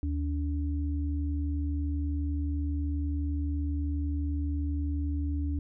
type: tone pair together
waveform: sine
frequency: 76 / 286.9 Hz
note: D#2 / D4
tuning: -40 / -40 cents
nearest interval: octave + major seventh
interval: 2300 cents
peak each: -28 / -35 dBFS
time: 0.03-5.59 s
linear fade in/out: 0 ms
effects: none